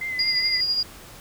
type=tone with vibrato; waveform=sine; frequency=2054 Hz; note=C7; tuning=33 cents flat; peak=-26 dBFS; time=0.01-0.61 s; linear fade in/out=5 ms; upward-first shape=sine; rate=4.8 Hz; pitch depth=34 cents each way
type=tone with tremolo; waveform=sine; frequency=4845 Hz; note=D#8; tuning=47 cents flat; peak=-18 dBFS; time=0.19-0.83 s; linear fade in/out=2 ms; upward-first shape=triangle; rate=12 Hz; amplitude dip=55%
effects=pink hiss -44 dBFS RMS until 1.2 s